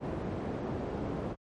white low-pass noise, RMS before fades -35 dBFS, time 0-1.36 s, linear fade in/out 50 ms, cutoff 440 Hz, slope 12 dB/octave, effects high-pass 60 Hz 12 dB/octave + MP3 48 kbps

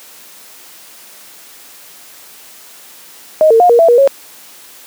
sine tone with pitch steps, 624 / 453.4 / 712 / 472.2 / 665 / 479 / 550 Hz, D#5 / A#4 / F5 / A#4 / E5 / A#4 / C#5, +5 / -48 / +33 / +22 / +15 / +47 / -14 cents, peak -4 dBFS, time 3.41-4.075 s, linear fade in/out 0 ms, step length 95 ms, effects white hiss -38 dBFS RMS until 4.86 s + high-pass 200 Hz 12 dB/octave

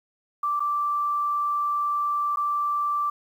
sine tone with dropouts, 1171 Hz, D6, 5 cents flat, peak -22 dBFS, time 0.43-3.1 s, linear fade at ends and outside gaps 5 ms, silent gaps 0.596-0.603 / 2.36-2.37 s, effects 9-bit

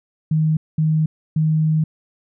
sine tone bursts at uneven times, 156.6 Hz, D#3, 11 cents sharp, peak -14 dBFS, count 3, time 0.31-0.57 / 0.78-1.06 / 1.36-1.84 s, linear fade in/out 5 ms, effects none

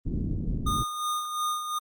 pink low-pass noise, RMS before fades -29 dBFS, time 0.05-0.84 s, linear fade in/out 20 ms, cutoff 290 Hz, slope 24 dB/octave
square tone with tremolo, 1224 Hz, D#6, 29 cents flat, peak -26 dBFS, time 0.66-1.79 s, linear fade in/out 10 ms, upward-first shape sine, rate 2.8 Hz, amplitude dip 55%
effects Opus 24 kbps

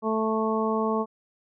harmonic tone, 220 Hz, A3, in tune, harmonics 1 / 2 / 3 / 4 / 5, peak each -27 / -27 / -32 / -32 / -30 dBFS, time 0.02-1.06 s, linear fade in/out 50 ms, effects none

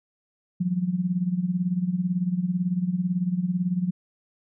sine tone with tremolo, 179.9 Hz, F#3, 48 cents flat, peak -19 dBFS, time 0.6-3.91 s, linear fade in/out 10 ms, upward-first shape sine, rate 18 Hz, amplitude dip 75%, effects none

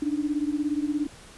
sine beating tone pair, 290 / 307 Hz, D4 / D#4, -22 / -23 cents, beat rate 17 Hz, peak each -26 / -28 dBFS, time 0.02-1.07 s, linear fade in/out 5 ms, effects pink hiss -48 dBFS RMS until 1.37 s + resampled to 24000 Hz

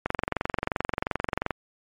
click train, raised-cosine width 0.5 ms, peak -10 dBFS, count 34, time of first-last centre 0.06-1.507 s, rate 22.8 Hz, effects MP3 64 kbps

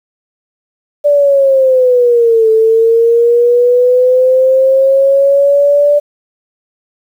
sine linear two-way sweep, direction down then up, 586 to 440 to 586 Hz, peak -5 dBFS, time 1.04-6 s, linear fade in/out 20 ms, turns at 2.5 s, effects 7-bit

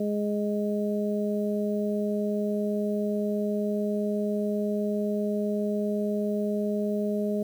harmonic tone, 207.7 Hz, G#3, in tune, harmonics 1 / 2 / 3, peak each -27 / -30 / -32 dBFS, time 0-7.43 s, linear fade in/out 5 ms, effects 9-bit

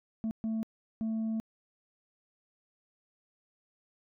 sine tone bursts at uneven times, 222.1 Hz, A3, 16 cents sharp, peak -27 dBFS, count 3, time 0.24-0.31 / 0.44-0.63 / 1.01-1.4 s, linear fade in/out 0 ms, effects tanh soft clip ceiling -29 dBFS

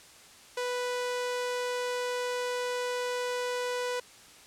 sawtooth tone, 493.9 Hz, B4, in tune, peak -26 dBFS, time 0.57-4 s, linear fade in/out 5 ms, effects white hiss -53 dBFS RMS until 4.46 s + low-pass 9000 Hz 12 dB/octave

